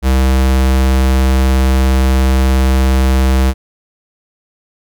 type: tone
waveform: square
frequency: 65.5 Hz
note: C2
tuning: 2 cents sharp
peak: -9 dBFS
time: 0.02-3.54 s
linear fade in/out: 50 ms
effects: none